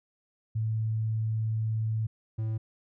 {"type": "tone pair in turn", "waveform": ["sine", "triangle"], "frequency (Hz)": [110.4, 110.4], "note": ["A2", "A2"], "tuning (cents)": [6, 6], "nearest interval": "unison", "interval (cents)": 0, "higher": "neither", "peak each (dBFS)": -26, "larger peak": "neither", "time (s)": [[0.55, 2.07], [2.38, 2.58]], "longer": "first", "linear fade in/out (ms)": 10, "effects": []}